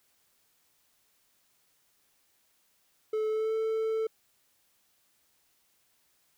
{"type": "tone with pitch glide", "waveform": "triangle", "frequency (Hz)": [433.6, 442.7], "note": ["A4", "A4"], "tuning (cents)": [-25, 11], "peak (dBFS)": -25, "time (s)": [3.13, 4.07], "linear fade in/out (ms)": 5, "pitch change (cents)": 36, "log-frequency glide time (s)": [3.29, 3.54], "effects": ["white hiss -70 dBFS RMS until 6.37 s"]}